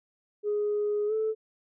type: tone with pitch glide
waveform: sine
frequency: 416.2 to 437.4 Hz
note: G#4 to A4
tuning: +4 to -10 cents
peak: -24 dBFS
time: 0.43-1.35 s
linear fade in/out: 50 ms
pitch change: +86 cents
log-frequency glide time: 1.07-1.13 s
effects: tanh soft clip ceiling -21 dBFS